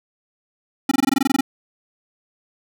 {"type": "tone bursts", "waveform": "square", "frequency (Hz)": 270, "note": "C#4", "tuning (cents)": -45, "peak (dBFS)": -14, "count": 12, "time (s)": [0.89, 1.409], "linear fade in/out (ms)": 5, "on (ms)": 24, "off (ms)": 21, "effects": []}